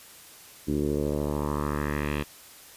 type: tone with low-pass filter sweep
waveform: 10% pulse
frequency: 73.42 Hz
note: D2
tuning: in tune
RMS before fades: -28 dBFS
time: 0.67-2.24 s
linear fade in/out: 20 ms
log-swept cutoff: 300 to 3000 Hz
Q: 2.4
effects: white hiss -49 dBFS RMS until 2.76 s + resampled to 32000 Hz